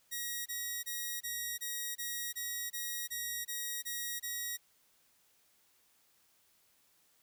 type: tone bursts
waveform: 5% pulse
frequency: 1900 Hz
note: A#6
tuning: 33 cents sharp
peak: -26 dBFS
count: 12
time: 0.11-4.574 s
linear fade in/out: 20 ms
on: 350 ms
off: 24 ms
effects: white hiss -70 dBFS RMS until 7.22 s